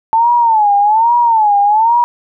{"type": "tone with vibrato", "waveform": "sine", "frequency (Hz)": 880, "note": "A5", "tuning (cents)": 0, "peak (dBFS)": -7, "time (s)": [0.13, 2.04], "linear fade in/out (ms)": 0, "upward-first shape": "sine", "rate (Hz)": 1.2, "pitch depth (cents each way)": 150, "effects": []}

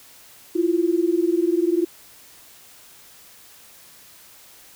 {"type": "tone pair together", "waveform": "sine", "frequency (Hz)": [332.9, 353.1], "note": ["E4", "F4"], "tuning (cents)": [17, 19], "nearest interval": "minor second", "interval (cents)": 102, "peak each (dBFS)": -20, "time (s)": [0.55, 1.85], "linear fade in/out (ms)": 10, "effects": ["white hiss -48 dBFS RMS until 4.75 s"]}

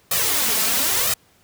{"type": "noise with flanger", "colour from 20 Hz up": "white", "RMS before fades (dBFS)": -20, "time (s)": [0.11, 1.14], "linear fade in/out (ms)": 5, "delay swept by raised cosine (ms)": [1.6, 4.6], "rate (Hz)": 0.99, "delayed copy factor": 0.95, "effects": ["pink hiss -57 dBFS RMS until 1.43 s", "high-pass 60 Hz 12 dB/octave"]}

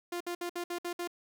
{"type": "tone bursts", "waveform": "sawtooth", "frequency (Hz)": 349.3, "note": "F4", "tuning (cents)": 0, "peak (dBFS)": -30, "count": 7, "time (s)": [0.12, 1.075], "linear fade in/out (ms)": 5, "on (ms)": 85, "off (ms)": 60, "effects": []}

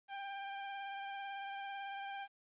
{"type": "tone with vibrato", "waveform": "sawtooth", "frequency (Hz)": 792, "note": "G5", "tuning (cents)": 18, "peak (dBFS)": -38, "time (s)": [0.08, 2.28], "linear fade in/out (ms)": 50, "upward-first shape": "triangle", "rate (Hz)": 18, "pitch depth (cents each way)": 21, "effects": ["resampled to 8000 Hz", "12-bit"]}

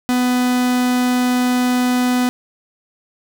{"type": "tone", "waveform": "45% pulse", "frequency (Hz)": 249, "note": "B3", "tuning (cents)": 14, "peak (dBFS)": -14, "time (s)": [0.09, 2.29], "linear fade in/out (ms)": 0, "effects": []}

